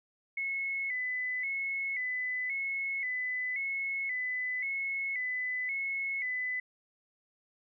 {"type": "tone with vibrato", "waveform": "sine", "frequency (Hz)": 2093, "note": "C7", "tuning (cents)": 0, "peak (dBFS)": -31, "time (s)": [0.37, 6.6], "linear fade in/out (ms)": 5, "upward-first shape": "square", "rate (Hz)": 0.94, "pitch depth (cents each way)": 75, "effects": []}